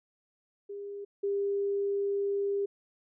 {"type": "tone pair in turn", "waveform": "sine", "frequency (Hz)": [403.6, 400.3], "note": ["G#4", "G4"], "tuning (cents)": [-49, 36], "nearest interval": "unison", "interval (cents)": 15, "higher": "first", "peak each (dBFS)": [-37, -27], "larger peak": "second", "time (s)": [[0.69, 1.05], [1.23, 2.66]], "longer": "second", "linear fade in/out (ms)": 10, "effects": []}